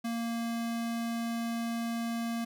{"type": "tone", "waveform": "square", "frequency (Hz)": 231.8, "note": "A#3", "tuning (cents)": -10, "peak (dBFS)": -32, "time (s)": [0.04, 2.45], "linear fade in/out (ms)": 10, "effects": []}